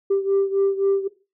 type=beating tone pair; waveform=sine; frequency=392 / 395.8 Hz; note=G4 / G4; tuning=0 / +17 cents; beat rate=3.8 Hz; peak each=-18 / -22 dBFS; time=0.1-1.08 s; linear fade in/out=10 ms; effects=noise-tail reverb RT60 0.3 s tail -17 dB re dry + tanh soft clip ceiling -13 dBFS